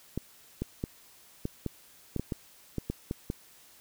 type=clicks; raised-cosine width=3 ms; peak=-18 dBFS; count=12; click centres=0.176 / 0.62 / 0.839 / 1.454 / 1.663 / 2.163 / 2.196 / 2.322 / 2.783 / 2.9 / 3.111 / 3.301 s; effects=white hiss -57 dBFS RMS until 3.8 s